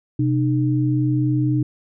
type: tone pair together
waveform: sine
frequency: 127.8 / 304 Hz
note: C3 / D#4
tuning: -40 / -40 cents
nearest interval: octave + minor third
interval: 1500 cents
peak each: -18 / -20 dBFS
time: 0.19-1.63 s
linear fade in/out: 5 ms
effects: none